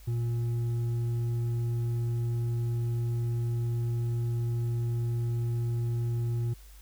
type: tone with hard clipping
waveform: sine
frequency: 117.8 Hz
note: A#2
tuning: 19 cents sharp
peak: -28 dBFS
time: 0.07-6.54 s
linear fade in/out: 10 ms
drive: 4 dB
effects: added 50 Hz sine -48 dBFS peak until 6.81 s + white hiss -58 dBFS RMS until 6.81 s